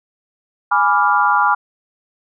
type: chord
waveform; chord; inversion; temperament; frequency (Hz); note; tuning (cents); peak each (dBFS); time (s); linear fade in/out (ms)
sine; G# diminished seventh; none; equal; 830.6 / 987.8 / 1174.7 / 1396.9; G#5 / B5 / D6 / F6; 0 / 0 / 0 / 0; -17; 0.71-1.55; 10
effects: none